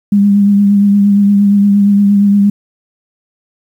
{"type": "tone with vibrato", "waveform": "sine", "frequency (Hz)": 201.8, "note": "G#3", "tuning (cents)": -49, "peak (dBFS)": -5, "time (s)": [0.12, 2.5], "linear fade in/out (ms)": 5, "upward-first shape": "triangle", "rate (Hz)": 8.6, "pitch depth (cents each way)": 29, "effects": ["7-bit"]}